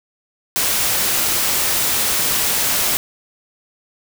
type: noise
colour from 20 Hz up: white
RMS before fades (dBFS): -18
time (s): 0.56-2.97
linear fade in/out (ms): 0
effects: none